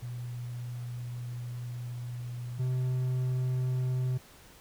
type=tone pair in turn; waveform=sine / triangle; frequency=121.5 / 127.61 Hz; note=B2 / C3; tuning=-28 / -43 cents; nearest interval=minor second; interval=85 cents; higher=second; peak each=-35 / -25 dBFS; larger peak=second; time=0.02-2.59 / 2.59-4.18 s; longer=first; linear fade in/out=10 ms; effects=pink hiss -55 dBFS RMS until 4.6 s